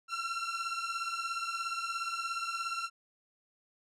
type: beating tone pair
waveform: sawtooth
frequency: 1351 / 1368 Hz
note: E6 / F6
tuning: +42 / -36 cents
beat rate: 17 Hz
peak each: -33 / -33 dBFS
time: 0.08-2.9 s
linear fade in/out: 50 ms
effects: low-pass 7000 Hz 12 dB/octave